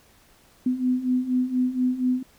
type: beating tone pair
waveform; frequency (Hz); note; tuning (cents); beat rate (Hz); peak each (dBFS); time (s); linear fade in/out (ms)
sine; 250 / 254.2; B3 / C4; +21 / -50; 4.2; -26 / -22; 0.66-2.23; 5
effects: pink hiss -57 dBFS RMS until 2.38 s